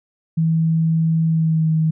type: tone with pitch glide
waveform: sine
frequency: 162.2 to 158.77 Hz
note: E3 to D#3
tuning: -28 to +35 cents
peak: -14 dBFS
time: 0.37-1.91 s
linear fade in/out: 10 ms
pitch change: -37 cents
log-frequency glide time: 1.27-1.7 s
effects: none